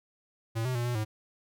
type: tone with pitch steps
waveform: square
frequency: 113.4 / 127.8 / 119.8 / 121.8 / 108 Hz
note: A#2 / C3 / A#2 / B2 / A2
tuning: -47 / -40 / +48 / -24 / -32 cents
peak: -29 dBFS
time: 0.55-1.05 s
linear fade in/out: 20 ms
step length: 100 ms
effects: none